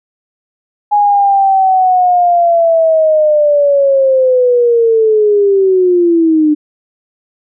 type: linear sweep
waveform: sine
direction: down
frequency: 832 to 297.8 Hz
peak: -6 dBFS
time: 0.91-6.55 s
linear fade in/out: 20 ms
effects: none